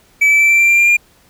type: tone with pitch steps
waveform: triangle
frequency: 2300 / 2315 / 2329 / 2344 / 2359 / 2374 / 2389 / 2405 Hz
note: D7 / D7 / D7 / D7 / D7 / D7 / D7 / D7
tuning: -37 / -25 / -15 / -4 / +7 / +18 / +29 / +41 cents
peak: -6 dBFS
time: 0.21-0.97 s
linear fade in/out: 10 ms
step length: 95 ms
effects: pink hiss -51 dBFS RMS until 1.29 s